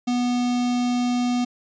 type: tone with notch filter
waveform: square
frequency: 245.2 Hz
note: B3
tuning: 12 cents flat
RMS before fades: -22 dBFS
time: 0.07-1.45 s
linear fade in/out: 10 ms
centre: 1600 Hz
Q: 1.4
effects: resampled to 16000 Hz